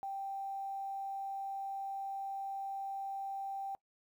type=tone with quantisation; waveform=sine; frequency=784 Hz; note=G5; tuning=in tune; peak=-37 dBFS; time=0.03-3.75 s; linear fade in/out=0 ms; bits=11; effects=noise-tail reverb RT60 0.1 s tail -23 dB re dry